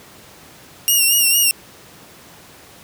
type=tone with vibrato; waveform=5% pulse; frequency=2800 Hz; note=F7; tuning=4 cents sharp; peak=-4 dBFS; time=0.88-1.51 s; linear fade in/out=0 ms; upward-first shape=sine; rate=4.4 Hz; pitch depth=55 cents each way; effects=pink hiss -43 dBFS RMS until 2.83 s + high-pass 100 Hz 12 dB/octave